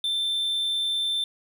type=tone; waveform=triangle; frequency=3555 Hz; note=A7; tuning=17 cents sharp; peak=-22 dBFS; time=0.04-1.24 s; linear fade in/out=2 ms; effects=none